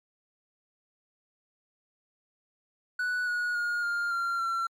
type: tone with pitch steps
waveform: triangle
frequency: 1480 / 1454.6 / 1429.6 / 1405 / 1380.9 / 1357.2 Hz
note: F#6 / F#6 / F6 / F6 / F6 / F6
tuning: 0 / -30 / +40 / +10 / -20 / -50 cents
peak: -25 dBFS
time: 2.99-4.67 s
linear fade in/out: 5 ms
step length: 280 ms
effects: MP3 96 kbps

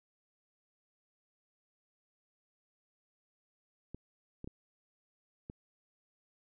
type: clicks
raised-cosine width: 3 ms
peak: -30 dBFS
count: 4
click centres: 3.946 / 4.444 / 4.475 / 5.499 s
effects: none

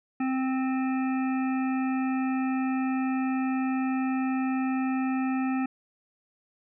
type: harmonic tone with a mistuned harmonic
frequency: 261.5 Hz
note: C4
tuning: 1 cent flat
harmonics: 1 / 3 / 5 / 7 / 9 / 10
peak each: -25 / -35 / -39 / -42 / -44 / -45 dBFS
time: 0.2-5.66 s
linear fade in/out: 5 ms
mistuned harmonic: 9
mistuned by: +38 cents
effects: none

